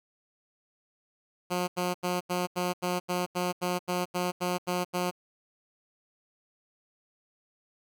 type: tone bursts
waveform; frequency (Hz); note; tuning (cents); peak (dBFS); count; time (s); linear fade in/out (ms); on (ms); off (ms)
10% pulse; 179.1; F3; +44; -19; 14; 1.5-5.112; 20; 180; 84
effects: none

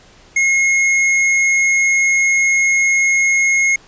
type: tone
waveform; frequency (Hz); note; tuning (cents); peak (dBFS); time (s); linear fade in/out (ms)
square; 2159; C#7; -46; -12; 0.36-3.76; 5
effects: pink hiss -46 dBFS RMS until 3.87 s + resampled to 16000 Hz

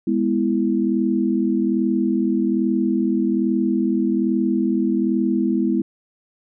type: chord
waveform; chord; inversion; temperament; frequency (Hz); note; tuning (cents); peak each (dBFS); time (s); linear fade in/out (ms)
sine; E major; first; just; 206 / 247.2 / 329.6; G#3 / B3 / E4; -14 / +2 / 0; -21; 0.07-5.82; 5
effects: none

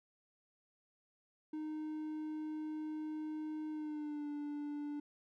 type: tone with pitch glide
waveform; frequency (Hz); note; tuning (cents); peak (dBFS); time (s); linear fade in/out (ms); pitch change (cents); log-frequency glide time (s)
triangle; 308.6 to 292.8; D#4 to D4; -14 to -5; -37; 1.53-5; 5; -91; 3.7-4.28
effects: none

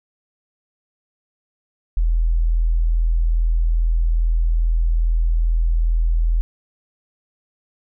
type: tone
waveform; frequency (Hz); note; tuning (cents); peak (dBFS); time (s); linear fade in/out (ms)
sine; 41.2; E1; 0; -14; 1.97-6.41; 0
effects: none

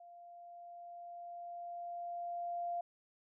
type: tone with level ramp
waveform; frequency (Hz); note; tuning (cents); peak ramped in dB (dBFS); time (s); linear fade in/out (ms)
sine; 695; F5; -9; -53 to -35; 0-2.81; 5
effects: none

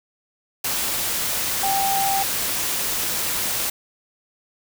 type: tone in noise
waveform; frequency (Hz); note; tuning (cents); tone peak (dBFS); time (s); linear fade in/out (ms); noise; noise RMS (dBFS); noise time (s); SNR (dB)
sine; 784; G5; 0; -20; 1.63-2.23; 5; white; -24; 0.64-3.7; +1
effects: none

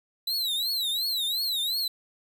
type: tone with vibrato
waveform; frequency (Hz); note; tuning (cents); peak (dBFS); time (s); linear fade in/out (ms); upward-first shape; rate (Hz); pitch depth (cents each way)
45% pulse; 3955; B7; +2; -25; 0.27-1.88; 5; triangle; 2.8; 190
effects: none

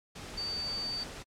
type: tone in noise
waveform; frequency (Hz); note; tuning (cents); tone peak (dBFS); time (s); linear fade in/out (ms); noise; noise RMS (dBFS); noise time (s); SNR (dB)
sine; 4600; D8; -37; -33; 0.37-1.04; 10; pink; -44; 0.15-1.23; +8
effects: low-pass 8000 Hz 12 dB/octave + AAC 64 kbps

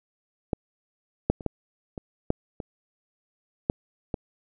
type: clicks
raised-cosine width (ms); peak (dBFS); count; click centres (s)
2; -11 / -6 / -25 / -12 / -21 / -8 / -20 / -8 / -14; 9; 0.532 / 1.3 / 1.408 / 1.463 / 1.978 / 2.304 / 2.602 / 3.699 / 4.142
effects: none

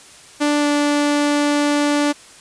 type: tone with pitch glide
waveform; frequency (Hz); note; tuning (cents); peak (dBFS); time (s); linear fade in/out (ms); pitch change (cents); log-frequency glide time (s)
sawtooth; 293.7 to 291.7; D4 to D4; 0 to -12; -11; 0.4-2.13; 20; -12; 0.6-0.65
effects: white hiss -43 dBFS RMS until 2.4 s + resampled to 22050 Hz

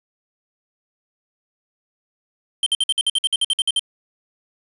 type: tone bursts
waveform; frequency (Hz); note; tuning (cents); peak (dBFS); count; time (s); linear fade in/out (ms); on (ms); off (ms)
square; 3136; G7; 0; -16; 14; 2.63-3.794; 2; 33; 54
effects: resampled to 24000 Hz + 7-bit

